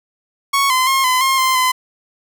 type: tone with pitch steps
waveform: sawtooth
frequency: 1108 / 1028 / 1072 / 1017 / 1067 / 1042 / 1021 Hz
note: C#6 / C6 / C6 / C6 / C6 / C6 / C6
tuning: -1 / -31 / +42 / -50 / +34 / -7 / -43 cents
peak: -9 dBFS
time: 0.53-1.72 s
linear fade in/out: 10 ms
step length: 170 ms
effects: none